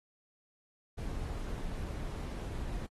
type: noise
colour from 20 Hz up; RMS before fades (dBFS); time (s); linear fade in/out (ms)
brown; -38; 0.97-2.87; 20
effects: AAC 32 kbps